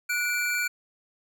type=tone pair together; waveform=square; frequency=1461.2 / 2337 Hz; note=F#6 / D7; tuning=-22 / -9 cents; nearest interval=minor sixth; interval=813 cents; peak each=-29 / -28 dBFS; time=0.09-0.68 s; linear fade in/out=10 ms; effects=none